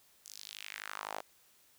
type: tone with high-pass filter sweep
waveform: sawtooth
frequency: 51.91 Hz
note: G#1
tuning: in tune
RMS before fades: -45 dBFS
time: 0.25-1.21 s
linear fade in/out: 10 ms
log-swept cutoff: 6600 to 660 Hz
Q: 2.4
effects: white hiss -66 dBFS RMS until 1.78 s